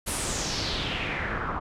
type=noise with low-pass filter sweep; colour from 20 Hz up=pink; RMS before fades=-30 dBFS; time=0.06-1.6 s; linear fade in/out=20 ms; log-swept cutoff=11000 to 1100 Hz; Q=3.4; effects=none